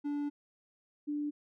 triangle / sine tone pair in turn, 290 / 294.2 Hz, D4 / D4, -22 / +3 cents, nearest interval unison, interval 25 cents, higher second, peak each -30 / -32 dBFS, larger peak first, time 0.04-0.3 / 1.07-1.31 s, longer first, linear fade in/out 20 ms, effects none

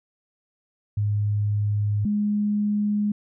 sine tone pair in turn, 103.83 / 207.7 Hz, G#2 / G#3, 0 / 0 cents, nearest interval octave, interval 1200 cents, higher second, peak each -20 dBFS, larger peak neither, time 0.97-2.05 / 2.05-3.12 s, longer first, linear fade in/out 5 ms, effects none

